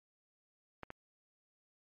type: clicks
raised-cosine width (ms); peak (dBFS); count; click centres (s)
0.5; -28; 2; 0.833 / 0.904
effects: MP3 48 kbps